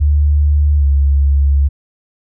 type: tone with pitch glide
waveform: sine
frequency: 73.42 to 69.98 Hz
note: D2 to C#2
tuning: 0 to +17 cents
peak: -8 dBFS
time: 0-1.69 s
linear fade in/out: 20 ms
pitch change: -83 cents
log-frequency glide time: 0.78-0.84 s
effects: none